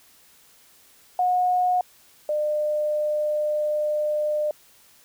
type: tone pair in turn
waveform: sine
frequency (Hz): 726 / 601.9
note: F#5 / D5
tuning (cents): -33 / +42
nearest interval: minor third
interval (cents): 325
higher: first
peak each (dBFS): -18 / -21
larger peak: first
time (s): 1.19-1.81 / 2.29-4.51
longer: second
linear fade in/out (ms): 2
effects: white hiss -55 dBFS RMS until 5.04 s